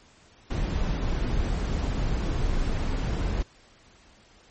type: noise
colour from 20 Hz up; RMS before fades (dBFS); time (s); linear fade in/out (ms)
brown; -26; 0.5-3.43; 10
effects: pink hiss -56 dBFS RMS until 4.5 s + MP3 32 kbps

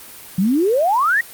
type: exponential sweep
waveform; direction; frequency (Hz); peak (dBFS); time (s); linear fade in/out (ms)
sine; up; 174.61 to 1937; -13; 0.38-1.21; 5
effects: white hiss -38 dBFS RMS until 1.33 s + Opus 32 kbps

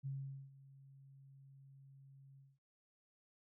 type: tone with ADSR envelope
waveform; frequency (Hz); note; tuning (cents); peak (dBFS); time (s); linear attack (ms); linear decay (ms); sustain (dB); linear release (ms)
sine; 136.5; C#3; -26; -39; 0.03-2.59; 31; 440; -19; 210
effects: none

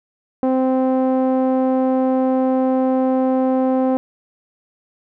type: tone with low-pass filter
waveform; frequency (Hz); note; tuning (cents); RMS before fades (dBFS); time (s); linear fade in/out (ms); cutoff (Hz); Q
sawtooth; 260; C4; -11; -17; 0.43-3.97; 0; 680; 1.6
effects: none

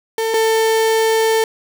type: tone pair in turn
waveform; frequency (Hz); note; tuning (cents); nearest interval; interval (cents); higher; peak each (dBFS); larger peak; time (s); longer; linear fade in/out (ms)
35% pulse; 447.9 / 445.4; A4 / A4; +31 / +21; unison; 10; first; -15 / -11; second; 0.18-0.34 / 0.34-1.44; second; 2
effects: none

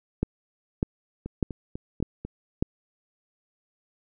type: two click trains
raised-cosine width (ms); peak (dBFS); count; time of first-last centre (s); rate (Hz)
3; -21 / -10; 5 / 5; 1.26-2.25 / 0.23-2.625; 4.04 / 1.67
effects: none

